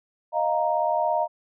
sine chord, Eb suspended second, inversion none, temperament equal with one note detuned, 620.5 / 698.5 / 932.3 Hz, Eb5 / F5 / Bb5, -5 / 0 / 0 cents, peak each -25 dBFS, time 0.32-1.28 s, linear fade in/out 50 ms, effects none

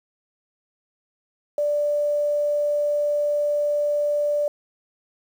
sine tone with quantisation, 587.3 Hz, D5, in tune, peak -19 dBFS, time 1.58-4.48 s, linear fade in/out 2 ms, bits 8, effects none

